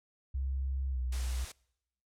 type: tone with pitch glide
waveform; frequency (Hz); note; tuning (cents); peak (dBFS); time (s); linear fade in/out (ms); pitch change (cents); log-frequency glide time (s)
sine; 66.8 to 62.69; C2 to B1; +36 to +27; -31; 0.34-1.45; 10; -109; 0.91-0.98
type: noise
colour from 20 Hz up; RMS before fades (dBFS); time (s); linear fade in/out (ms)
white; -44; 1.12-1.52; 5
effects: noise-tail reverb RT60 0.8 s tail -25 dB re dry + low-pass 9000 Hz 12 dB/octave